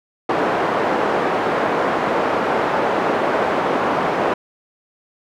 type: band-pass noise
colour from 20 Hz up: pink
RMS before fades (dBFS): -19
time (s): 0.29-4.34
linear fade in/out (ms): 5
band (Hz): 370 to 1200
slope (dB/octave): 12
effects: none